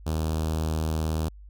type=tone with notch filter; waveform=sawtooth; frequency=79 Hz; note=D#2; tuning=27 cents sharp; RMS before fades=-27 dBFS; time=0.06-1.29 s; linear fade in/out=10 ms; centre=2000 Hz; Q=1; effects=added 50 Hz sine -43 dBFS peak until 1.49 s